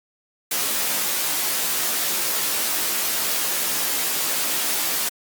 white noise with comb filter, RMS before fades -23 dBFS, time 0.51-5.09 s, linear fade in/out 5 ms, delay 16 ms, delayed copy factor -0.9, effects high-pass 200 Hz 12 dB/octave + Opus 48 kbps

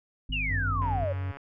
harmonic tone, 51.2 Hz, G#1, 24 cents flat, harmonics 1 / 2 / 3 / 5, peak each -31 / -42 / -40 / -42 dBFS, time 0.29-1.05 s, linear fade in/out 5 ms
sine exponential sweep, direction down, 2960 to 539 Hz, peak -28 dBFS, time 0.32-1.13 s, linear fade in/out 10 ms
triangle tone with pitch glide, 94.9 to 94.03 Hz, F#2 to F#2, +44 to +28 cents, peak -27 dBFS, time 0.49-1.32 s, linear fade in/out 10 ms, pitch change -16 cents, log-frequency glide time 0.65-0.79 s
click train, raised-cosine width 0.5 ms, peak -29 dBFS, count 78, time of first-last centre 0.82-1.37 s, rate 140 Hz
effects none

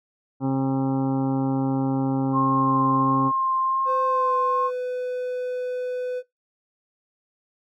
harmonic tone, 134.2 Hz, C3, 44 cents sharp, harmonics 1 / 2 / 3 / 4 / 6 / 7 / 8 / 9 / 10, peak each -26 / -22 / -36 / -34 / -33 / -39 / -44 / -45 / -46 dBFS, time 0.4-3.32 s, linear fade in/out 50 ms
sine tone with vibrato, 1061 Hz, C6, 24 cents sharp, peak -20 dBFS, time 2.32-4.71 s, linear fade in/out 50 ms, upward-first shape sine, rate 1.4 Hz, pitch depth 15 cents each way
triangle tone with pitch glide, 516 to 500.2 Hz, C5 to B4, -24 to +22 cents, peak -23 dBFS, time 3.85-6.23 s, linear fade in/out 50 ms, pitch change -54 cents, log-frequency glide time 4.05-4.36 s
effects noise-tail reverb RT60 0.2 s tail -22 dB re dry

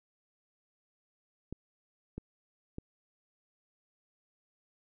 clicks, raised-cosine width 3 ms, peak -26 dBFS, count 3, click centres 1.526 / 2.18 / 2.784 s, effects none

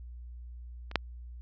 clicks, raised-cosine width 0.3 ms, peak -27 / -8 dBFS, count 2, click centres 0.914 / 0.957 s, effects added 60 Hz sine -42 dBFS peak until 1.41 s + resampled to 16000 Hz

